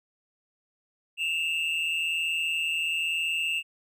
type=tone pair together; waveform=triangle; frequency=2637 / 2798 Hz; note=E7 / F7; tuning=0 / +3 cents; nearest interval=minor second; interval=103 cents; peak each=-27 dBFS; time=1.17-3.63 s; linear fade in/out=50 ms; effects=none